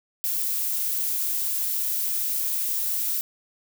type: noise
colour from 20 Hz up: violet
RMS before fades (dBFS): -26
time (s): 0.24-3.21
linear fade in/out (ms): 0
effects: none